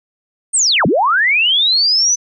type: linear two-way sweep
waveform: sine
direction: down then up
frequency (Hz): 8950 to 125.6 to 6100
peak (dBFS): -10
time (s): 0.53-2.16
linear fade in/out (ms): 20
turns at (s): 0.86
effects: none